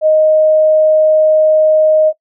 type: tone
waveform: sine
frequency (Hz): 622.3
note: D#5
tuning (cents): 0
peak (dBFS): -6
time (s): 0.01-2.13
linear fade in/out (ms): 50
effects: noise-tail reverb RT60 0.1 s tail -19 dB re dry